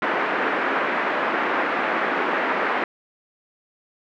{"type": "band-pass noise", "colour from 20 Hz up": "white", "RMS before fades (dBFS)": -23, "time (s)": [0.02, 2.84], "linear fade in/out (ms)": 2, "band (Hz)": [240, 1900], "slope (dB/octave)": 24, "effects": []}